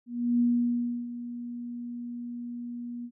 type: tone with ADSR envelope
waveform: sine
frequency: 240.1 Hz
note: B3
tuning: 49 cents flat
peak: -20 dBFS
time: 0.06-3.11 s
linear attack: 340 ms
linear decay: 670 ms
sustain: -14 dB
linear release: 64 ms
effects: none